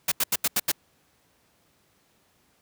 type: noise bursts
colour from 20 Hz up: white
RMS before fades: -23 dBFS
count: 6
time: 0.08-0.718 s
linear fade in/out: 5 ms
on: 38 ms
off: 82 ms
effects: pink hiss -65 dBFS RMS until 2.61 s + high-pass 80 Hz 12 dB/octave